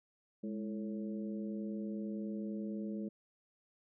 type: harmonic tone with a mistuned harmonic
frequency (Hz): 111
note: A2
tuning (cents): +16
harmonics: 2 / 3 / 4 / 5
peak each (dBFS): -38 / -45 / -49 / -51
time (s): 0.43-3.09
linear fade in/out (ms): 10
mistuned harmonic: 2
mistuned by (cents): -100
effects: none